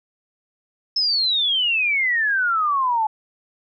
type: exponential sweep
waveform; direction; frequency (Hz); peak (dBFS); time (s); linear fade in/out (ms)
sine; down; 5274 to 850; -17; 0.96-3.07; 5
effects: none